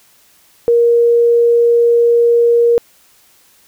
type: tone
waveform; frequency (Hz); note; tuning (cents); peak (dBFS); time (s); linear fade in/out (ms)
sine; 471; A#4; +18; -7; 0.68-2.78; 0
effects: white hiss -50 dBFS RMS until 3.67 s